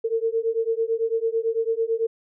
sine beating tone pair, 449.2 / 458.2 Hz, A4 / A#4, +36 / -30 cents, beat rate 9 Hz, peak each -24 dBFS, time 0.04-2.07 s, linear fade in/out 10 ms, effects none

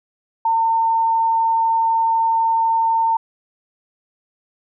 sine tone, 906 Hz, A#5, 50 cents flat, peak -14 dBFS, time 0.45-3.17 s, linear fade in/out 5 ms, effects none

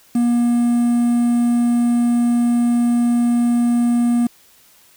triangle tone with quantisation, 238.7 Hz, A#3, 41 cents sharp, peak -11 dBFS, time 0.15-4.27 s, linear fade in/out 5 ms, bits 6, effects white hiss -51 dBFS RMS until 4.96 s

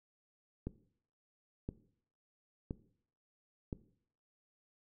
click train, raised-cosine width 3 ms, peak -25 dBFS, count 4, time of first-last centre 0.67-3.728 s, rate 0.981 Hz, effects noise-tail reverb RT60 0.6 s tail -17 dB re dry

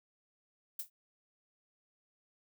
violet noise with exponential decay, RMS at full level -34 dBFS, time 0.79-0.9 s, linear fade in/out 5 ms, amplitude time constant 23 ms, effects none

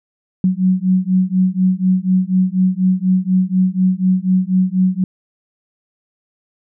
sine beating tone pair, 183.6 / 187.7 Hz, F#3 / F#3, -13 / +25 cents, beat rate 4.1 Hz, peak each -15 dBFS, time 0.44-5.04 s, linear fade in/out 2 ms, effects none

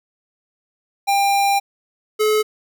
square tone pair in turn, 797 / 428.8 Hz, G5 / A4, +28 / -45 cents, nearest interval major seventh, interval 1073 cents, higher first, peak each -15 dBFS, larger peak neither, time 1.07-1.6 / 2.19-2.43 s, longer first, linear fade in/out 20 ms, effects none

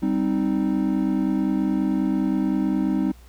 triangle chord, C minor, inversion second, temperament equal, 196 / 261.6 / 311.1 Hz, G3 / C4 / Eb4, 0 / 0 / 0 cents, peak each -22 dBFS, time 0.02-3.12 s, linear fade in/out 10 ms, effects added 60 Hz sine -44 dBFS peak until 3.28 s + pink hiss -55 dBFS RMS until 3.28 s

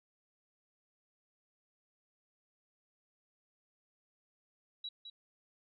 sine tone with echo, 3896 Hz, B7, 24 cents flat, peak -39 dBFS, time 4.84-4.89 s, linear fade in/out 5 ms, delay 210 ms, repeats 1, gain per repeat -7 dB, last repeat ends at 5.1 s, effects none

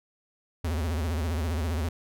square tone with vibrato, 80.4 Hz, E2, 43 cents flat, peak -27 dBFS, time 0.64-1.89 s, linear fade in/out 5 ms, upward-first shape sine, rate 15 Hz, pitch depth 170 cents each way, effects none

